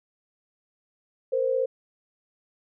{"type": "tone pair together", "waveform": "sine", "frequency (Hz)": [464.8, 521.7], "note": ["A#4", "C5"], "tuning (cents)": [-5, -5], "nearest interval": "major second", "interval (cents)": 200, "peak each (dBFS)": [-27, -23], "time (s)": [1.32, 1.66], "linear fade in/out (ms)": 10, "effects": []}